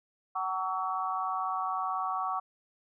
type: tone cluster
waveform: sine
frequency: 753 / 915 / 1131 / 1312 Hz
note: F#5 / A#5 / C#6 / E6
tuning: +30 / -32 / +34 / -9 cents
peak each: -34 / -40 / -32 / -38 dBFS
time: 0.35-2.4 s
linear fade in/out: 10 ms
effects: none